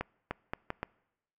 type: accelerating click train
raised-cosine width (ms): 0.5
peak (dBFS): -18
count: 5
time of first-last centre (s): 0.01-0.83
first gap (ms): 300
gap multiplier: 0.75
effects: noise-tail reverb RT60 0.9 s tail -24 dB re dry